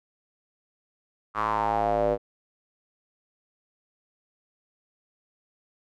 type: tone with band-pass filter sweep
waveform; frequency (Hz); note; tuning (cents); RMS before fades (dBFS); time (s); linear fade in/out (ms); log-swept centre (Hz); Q
square; 54; A1; -32; -25; 1.34-2.18; 50; 1200 to 520; 5.2
effects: none